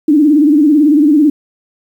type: tone with vibrato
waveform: sine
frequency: 297.8 Hz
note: D4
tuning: 24 cents sharp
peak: -5 dBFS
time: 0.08-1.3 s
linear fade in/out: 5 ms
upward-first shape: sine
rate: 18 Hz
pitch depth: 110 cents each way
effects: 7-bit